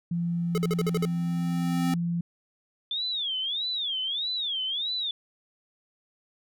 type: tone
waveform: sine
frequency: 171.1 Hz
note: F3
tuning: 35 cents flat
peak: -25 dBFS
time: 0.11-2.21 s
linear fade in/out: 5 ms
type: tone with exponential growth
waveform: square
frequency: 260.4 Hz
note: C4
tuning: 8 cents flat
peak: -25 dBFS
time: 0.14-1.94 s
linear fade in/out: 2 ms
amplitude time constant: 390 ms
type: tone bursts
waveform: square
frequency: 428.1 Hz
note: A4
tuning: 47 cents flat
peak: -26 dBFS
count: 7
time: 0.55-1.052 s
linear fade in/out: 0 ms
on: 28 ms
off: 51 ms
type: tone with vibrato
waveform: sine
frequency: 3487 Hz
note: A7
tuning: 16 cents flat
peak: -27 dBFS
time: 2.91-5.11 s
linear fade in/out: 2 ms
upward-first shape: sine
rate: 1.6 Hz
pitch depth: 240 cents each way
effects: none